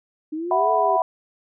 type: exponential two-way sweep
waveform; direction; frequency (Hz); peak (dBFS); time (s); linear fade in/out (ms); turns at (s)
sine; up then down; 301.4 to 440 to 385.4; -25; 0.32-0.97; 10; 0.71
type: chord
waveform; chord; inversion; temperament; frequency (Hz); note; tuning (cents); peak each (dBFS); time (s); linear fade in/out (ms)
sine; E suspended second; none; equal; 659.3 / 740 / 987.8; E5 / F#5 / B5; 0 / 0 / 0; -21; 0.51-1.02; 2
effects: none